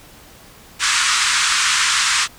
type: band-pass noise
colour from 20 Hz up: pink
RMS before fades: -17 dBFS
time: 0.79-2.28 s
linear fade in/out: 50 ms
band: 1100 to 8800 Hz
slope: 48 dB/octave
effects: pink hiss -44 dBFS RMS until 2.38 s